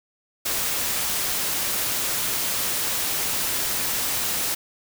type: noise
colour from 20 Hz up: white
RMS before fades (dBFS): -25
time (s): 0.45-4.55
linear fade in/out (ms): 10
effects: none